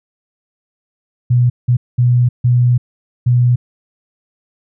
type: tone bursts at uneven times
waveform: sine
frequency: 122.7 Hz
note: B2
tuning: 11 cents flat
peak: -8 dBFS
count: 5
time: 1.3-1.5 / 1.68-1.77 / 1.98-2.29 / 2.44-2.78 / 3.26-3.56 s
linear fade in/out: 10 ms
effects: none